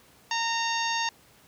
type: harmonic tone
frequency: 920 Hz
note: A#5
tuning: 23 cents flat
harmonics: 1 / 2 / 3 / 4 / 5 / 6 / 7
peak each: -29 / -32 / -34 / -35 / -36 / -37 / -37 dBFS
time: 0.31-1.09 s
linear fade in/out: 2 ms
effects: pink hiss -57 dBFS RMS until 1.47 s + high-pass 80 Hz 12 dB/octave